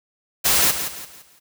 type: noise with echo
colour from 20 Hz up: white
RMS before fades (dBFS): -17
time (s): 0.44-0.72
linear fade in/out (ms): 20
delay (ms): 170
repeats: 4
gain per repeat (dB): -9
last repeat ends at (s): 1.4
effects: none